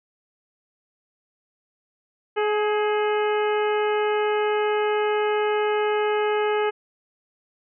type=harmonic tone with a mistuned harmonic; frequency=422.2 Hz; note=G#4; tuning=29 cents sharp; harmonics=1 / 2 / 3 / 4 / 5 / 6 / 7; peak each=-21 / -27 / -31 / -33 / -35 / -37 / -38 dBFS; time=2.36-6.71 s; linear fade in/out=20 ms; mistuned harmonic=4; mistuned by=-38 cents; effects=none